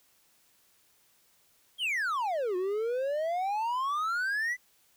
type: exponential two-way sweep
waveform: triangle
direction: down then up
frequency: 3322 to 355.6 to 2024 Hz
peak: -26 dBFS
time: 1.78-4.57 s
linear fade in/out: 50 ms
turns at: 2.56 s
effects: white hiss -66 dBFS RMS until 4.96 s